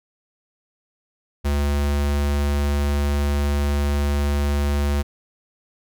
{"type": "tone", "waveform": "square", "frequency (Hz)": 71.9, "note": "D2", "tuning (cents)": -36, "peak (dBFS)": -19, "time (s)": [1.44, 5.03], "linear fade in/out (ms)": 20, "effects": []}